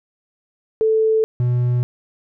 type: tone pair in turn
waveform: sine / triangle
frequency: 440 / 122.69 Hz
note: A4 / B2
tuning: 0 / -11 cents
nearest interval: octave + minor seventh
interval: 2211 cents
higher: first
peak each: -13 dBFS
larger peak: neither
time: 0.81-1.24 / 1.4-1.83 s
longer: neither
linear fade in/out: 0 ms
effects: none

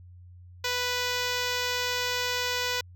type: tone with notch filter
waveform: 5% pulse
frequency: 493.9 Hz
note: B4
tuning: in tune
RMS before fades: -29 dBFS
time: 0.64-2.81 s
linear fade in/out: 5 ms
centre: 11000 Hz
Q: 0.76
effects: added 89 Hz sine -46 dBFS peak until 2.95 s

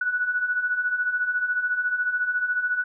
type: beating tone pair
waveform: sine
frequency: 1465 / 1479 Hz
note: F#6 / F#6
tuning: -18 / -1 cents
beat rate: 14 Hz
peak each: -29 / -23 dBFS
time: 0.01-2.84 s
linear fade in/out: 5 ms
effects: none

